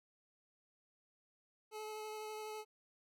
25% pulse tone with vibrato, 430 Hz, A4, 40 cents flat, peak -40 dBFS, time 1.71-2.65 s, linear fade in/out 50 ms, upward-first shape sine, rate 12 Hz, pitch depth 11 cents each way, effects none

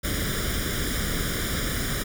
pink noise with comb filter, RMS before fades -27 dBFS, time 0.03-2.04 s, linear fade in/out 20 ms, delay 0.57 ms, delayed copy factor +0.8, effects none

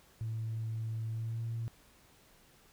sine tone with pitch glide, 111.8 to 114.88 Hz, A2 to A#2, +28 to -25 cents, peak -33 dBFS, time 0.21-1.68 s, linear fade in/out 0 ms, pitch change +47 cents, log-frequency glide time 1.11-1.42 s, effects tanh soft clip ceiling -30 dBFS + pink hiss -63 dBFS RMS until 2.72 s

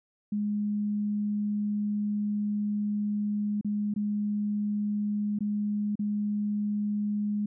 sine tone with dropouts, 207.7 Hz, G#3, in tune, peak -26 dBFS, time 0.32-7.46 s, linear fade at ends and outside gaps 5 ms, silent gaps 3.612-3.646 / 3.94-3.961 / 5.389-5.406 / 5.955-5.992 s, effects none

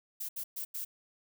violet noise bursts at uneven times, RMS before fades -38 dBFS, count 4, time 0.2-0.29 / 0.36-0.44 / 0.56-0.65 / 0.74-0.85 s, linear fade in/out 10 ms, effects none

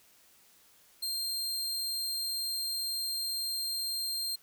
sawtooth tone, 4186 Hz, C8, in tune, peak -29 dBFS, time 1.02-4.36 s, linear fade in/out 10 ms, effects white hiss -62 dBFS RMS until 4.42 s

